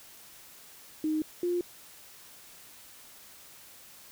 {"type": "tone pair in turn", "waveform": "sine", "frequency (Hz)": [310.2, 351.9], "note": ["D#4", "F4"], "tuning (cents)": [-5, 13], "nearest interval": "major second", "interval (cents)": 218, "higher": "second", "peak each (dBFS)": -26, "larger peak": "neither", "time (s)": [[1.04, 1.22], [1.43, 1.61]], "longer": "neither", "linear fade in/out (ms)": 2, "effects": ["white hiss -52 dBFS RMS until 4.11 s"]}